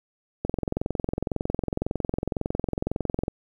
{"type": "click train", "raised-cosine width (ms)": 2, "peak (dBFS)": -12, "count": 63, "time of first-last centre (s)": [0.45, 3.281], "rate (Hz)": 21.9, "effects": ["9-bit"]}